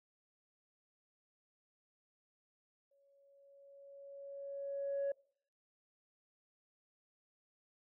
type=tone with exponential growth; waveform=sine; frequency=558 Hz; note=C#5; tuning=11 cents sharp; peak=-31 dBFS; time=2.91-5.12 s; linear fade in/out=5 ms; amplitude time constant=480 ms; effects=noise-tail reverb RT60 0.6 s tail -25 dB re dry + tanh soft clip ceiling -31 dBFS